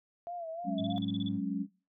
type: tone with vibrato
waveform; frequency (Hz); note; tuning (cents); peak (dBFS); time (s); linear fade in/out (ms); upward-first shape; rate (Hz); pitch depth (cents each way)
sine; 675; E5; +41; -37; 0.27-0.98; 0; sine; 3.3; 81
type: chord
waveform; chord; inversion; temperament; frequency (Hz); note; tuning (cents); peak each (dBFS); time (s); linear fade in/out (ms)
sine; F# suspended second; none; equal; 185 / 207.7 / 277.2; F#3 / G#3 / C#4; 0 / 0 / 0; -35; 0.64-1.67; 50
type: tone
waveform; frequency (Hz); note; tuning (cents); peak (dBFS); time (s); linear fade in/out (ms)
triangle; 108.1; A2; -30; -38; 0.77-1.41; 50
type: tone bursts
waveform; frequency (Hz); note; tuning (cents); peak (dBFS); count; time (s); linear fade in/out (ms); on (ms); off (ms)
sine; 3441; A7; -39; -40; 9; 0.78-1.287; 2; 27; 33
effects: noise-tail reverb RT60 0.3 s tail -19 dB re dry